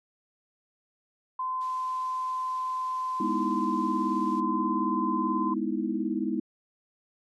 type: tone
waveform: sine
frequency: 1028 Hz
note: C6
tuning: 31 cents flat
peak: -28 dBFS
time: 1.39-5.54 s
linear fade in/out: 5 ms
type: noise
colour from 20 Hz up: blue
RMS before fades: -46 dBFS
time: 1.6-4.41 s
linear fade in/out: 20 ms
type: chord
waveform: sine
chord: E major seventh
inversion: first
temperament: equal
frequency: 207.7 / 246.9 / 311.1 / 329.6 Hz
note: G#3 / B3 / D#4 / E4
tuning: 0 / 0 / 0 / 0 cents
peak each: -32 dBFS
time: 3.2-6.4 s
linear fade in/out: 5 ms
effects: low-pass 5000 Hz 12 dB/octave